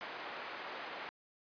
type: band-pass noise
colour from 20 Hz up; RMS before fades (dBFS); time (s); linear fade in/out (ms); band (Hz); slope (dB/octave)
pink; -45; 0.01-1.09; 0; 580 to 2700; 12
effects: resampled to 11025 Hz